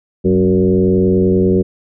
sine tone with frequency modulation, 281.9 Hz, C#4, 29 cents sharp, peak -9 dBFS, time 0.24-1.63 s, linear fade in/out 20 ms, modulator 90.5 Hz, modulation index 1.9, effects none

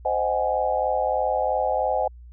sine chord, Ab dominant seventh, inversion first, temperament just, 519.1 / 623 / 747.5 / 830.6 Hz, C5 / Eb5 / Gb5 / Ab5, -14 / +2 / +17 / 0 cents, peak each -26 dBFS, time 0.05-2.08 s, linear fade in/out 5 ms, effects added 60 Hz sine -41 dBFS peak until 2.32 s

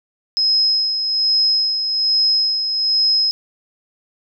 sine tone with tremolo, 5120 Hz, D#8, 49 cents sharp, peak -12 dBFS, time 0.37-3.31 s, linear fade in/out 0 ms, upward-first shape sine, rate 1.2 Hz, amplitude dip 50%, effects none

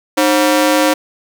sawtooth ring-modulated tone, 420.5 Hz, G#4, 22 cents sharp, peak -3 dBFS, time 0.17-0.94 s, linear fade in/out 10 ms, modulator 115 Hz, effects none

